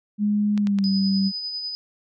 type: tone with pitch glide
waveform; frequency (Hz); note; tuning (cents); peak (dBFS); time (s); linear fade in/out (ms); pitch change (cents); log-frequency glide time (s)
sine; 207.7 to 194.91; G#3 to G3; 0 to -10; -18; 0.18-1.32; 50; -110; 0.58-0.86
type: clicks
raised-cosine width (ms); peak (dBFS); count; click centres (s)
0.2; -18; 3; 0.577 / 0.671 / 0.787
type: tone with tremolo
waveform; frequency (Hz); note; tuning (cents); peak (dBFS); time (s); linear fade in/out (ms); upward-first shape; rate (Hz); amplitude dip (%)
sine; 4990; D#8; +4; -26; 0.84-1.75; 0; sine; 10; 35
effects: none